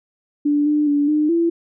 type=tone with pitch steps; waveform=sine; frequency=292.2 / 298.4 / 289.1 / 302.4 / 336.5 Hz; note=D4 / D4 / D4 / D#4 / E4; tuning=-9 / +28 / -27 / -49 / +36 cents; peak=-14 dBFS; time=0.45-1.5 s; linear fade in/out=10 ms; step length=210 ms; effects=none